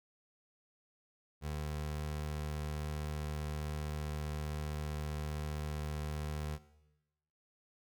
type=tone; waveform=25% pulse; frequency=75.3 Hz; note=D2; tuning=44 cents sharp; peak=-33 dBFS; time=1.41-6.59 s; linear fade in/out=50 ms; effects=noise-tail reverb RT60 1.0 s tail -17 dB re dry